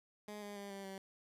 15% pulse tone with pitch steps, 208.8 / 204.7 / 200.8 / 196.85 / 193.03 Hz, G#3 / G#3 / G3 / G3 / G3, +10 / -25 / +42 / +8 / -26 cents, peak -39 dBFS, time 0.28-0.98 s, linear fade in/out 2 ms, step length 140 ms, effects resampled to 32000 Hz + 13-bit

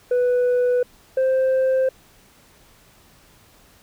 sine tone pair in turn, 493.9 / 523.3 Hz, B4 / C5, 0 / 0 cents, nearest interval minor second, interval 100 cents, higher second, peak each -13 dBFS, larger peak neither, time 0.11-0.83 / 1.17-1.89 s, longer neither, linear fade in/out 5 ms, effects tanh soft clip ceiling -15 dBFS + pink hiss -53 dBFS RMS until 3.82 s

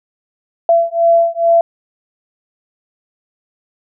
sine beating tone pair, 673 / 675.3 Hz, E5 / E5, +36 / +42 cents, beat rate 2.3 Hz, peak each -12 dBFS, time 0.69-1.61 s, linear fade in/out 2 ms, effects none

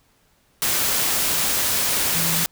sine tone in noise, 166.6 Hz, E3, 19 cents sharp, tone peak -27 dBFS, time 2.15-2.44 s, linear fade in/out 0 ms, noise white, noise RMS -21 dBFS, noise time 0.62-2.46 s, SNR -9 dB, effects pink hiss -61 dBFS RMS until 2.51 s

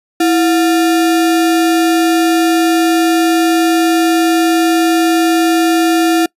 sine tone with sample-and-hold, 329.6 Hz, E4, in tune, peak -8 dBFS, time 0.2-6.26 s, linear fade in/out 5 ms, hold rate 1050 Hz, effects noise-tail reverb RT60 0.1 s tail -25 dB re dry + resampled to 32000 Hz

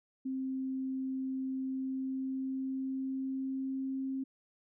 sine tone with pitch glide, 263.4 to 266.6 Hz, C4 to C4, +12 to +33 cents, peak -33 dBFS, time 0.25-4.24 s, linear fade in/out 10 ms, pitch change +21 cents, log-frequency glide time 1.62-4 s, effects none

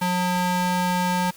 square ring-modulated tone, 360 Hz, F#4, 47 cents flat, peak -18 dBFS, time 0.01-1.31 s, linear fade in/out 10 ms, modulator 541 Hz, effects white hiss -48 dBFS RMS until 1.36 s + Opus 48 kbps

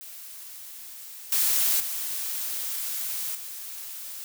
blue noise with level steps, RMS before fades -42 / -23 / -31 / -38 dBFS, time 0.01-4.24 s, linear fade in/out 0 ms, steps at 1.32 / 1.8 / 3.35 s, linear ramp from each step 2 ms, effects none

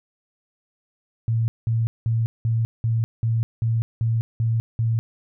sine tone bursts, 114 Hz, A#2, 38 cents flat, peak -18 dBFS, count 10, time 1.28-4.99 s, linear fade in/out 0 ms, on 200 ms, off 190 ms, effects none

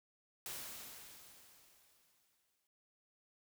white noise with exponential decay, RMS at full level -44 dBFS, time 0.46-2.67 s, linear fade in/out 1 ms, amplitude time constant 480 ms, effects none

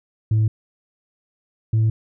sine tone pair in turn, 109 / 110.65 Hz, A2 / A2, -16 / +10 cents, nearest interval unison, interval 26 cents, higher second, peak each -12 dBFS, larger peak neither, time 0.31-0.48 / 1.73-1.9 s, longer neither, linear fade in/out 5 ms, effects tanh soft clip ceiling -13 dBFS

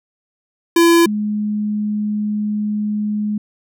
square / sine tone pair in turn, 337.8 / 210 Hz, E4 / G#3, +42 / +19 cents, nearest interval minor sixth, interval 823 cents, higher first, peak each -9 / -17 dBFS, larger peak first, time 0.76-1.06 / 1.06-3.38 s, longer second, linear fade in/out 5 ms, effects none

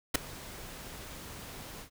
pink noise with ADSR envelope, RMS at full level -21 dBFS, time 0.14-1.9 s, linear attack 14 ms, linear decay 5 ms, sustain -24 dB, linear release 100 ms, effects none

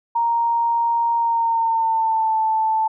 sine tone with pitch glide, 932.3 to 880 Hz, A#5 to A5, 0 to 0 cents, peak -16 dBFS, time 0.15-2.88 s, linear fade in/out 10 ms, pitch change -100 cents, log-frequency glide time 1.16-2.37 s, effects none

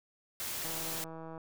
white noise, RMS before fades -38 dBFS, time 0.4-1.04 s, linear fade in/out 0 ms
click train, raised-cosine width 1 ms, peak -32 dBFS, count 119, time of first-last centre 0.65-1.378 s, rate 162 Hz
effects none

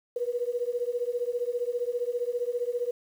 sine beating tone pair, 477.2 / 492.2 Hz, A#4 / B4, +41 / -6 cents, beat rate 15 Hz, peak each -30 / -30 dBFS, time 0.16-2.91 s, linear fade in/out 5 ms, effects 9-bit

